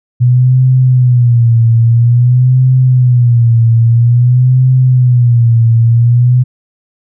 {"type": "tone with vibrato", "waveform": "sine", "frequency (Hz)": 121.8, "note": "B2", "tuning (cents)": -24, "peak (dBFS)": -4, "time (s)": [0.2, 6.44], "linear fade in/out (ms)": 20, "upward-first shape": "sine", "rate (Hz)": 0.5, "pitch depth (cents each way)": 100, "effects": []}